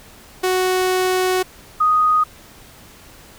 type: tone pair in turn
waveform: sawtooth / sine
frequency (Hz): 370 / 1244.5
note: F#4 / D#6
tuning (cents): 0 / 0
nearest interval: octave + major sixth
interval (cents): 2100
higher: second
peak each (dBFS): -12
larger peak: neither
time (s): 0.43-1.43 / 1.8-2.24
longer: first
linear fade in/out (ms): 10
effects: pink hiss -44 dBFS RMS until 3.38 s